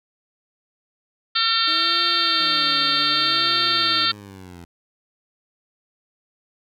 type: harmonic tone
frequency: 453.2 Hz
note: A#4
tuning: 49 cents flat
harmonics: 3 / 4 / 5 / 6 / 7 / 8 / 9 / 10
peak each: -23 / -29 / -34 / -31 / -27 / -23 / -26 / -23 dBFS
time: 1.35-4.12 s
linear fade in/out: 10 ms
type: tone with vibrato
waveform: 35% pulse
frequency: 313 Hz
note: D#4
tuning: 10 cents sharp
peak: -32 dBFS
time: 1.67-4.06 s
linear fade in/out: 10 ms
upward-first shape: sine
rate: 0.64 Hz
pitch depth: 160 cents each way
type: linear sweep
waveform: 15% pulse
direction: down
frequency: 174.61 to 84.1 Hz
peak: -32 dBFS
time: 2.4-4.65 s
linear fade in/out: 5 ms
effects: none